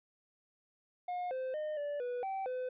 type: tone with pitch steps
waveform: triangle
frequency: 717 / 518 / 611 / 581 / 490.7 / 773 / 507 Hz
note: F5 / C5 / D#5 / D5 / B4 / G5 / B4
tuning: +45 / -17 / -32 / -19 / -11 / -24 / +45 cents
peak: -33 dBFS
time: 1.08-2.69 s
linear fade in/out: 5 ms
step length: 230 ms
effects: resampled to 8000 Hz